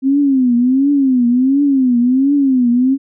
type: tone with vibrato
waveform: sine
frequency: 261.6 Hz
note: C4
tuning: in tune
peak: -9 dBFS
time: 0.02-2.98 s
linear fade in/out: 50 ms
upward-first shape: triangle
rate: 1.4 Hz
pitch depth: 180 cents each way
effects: none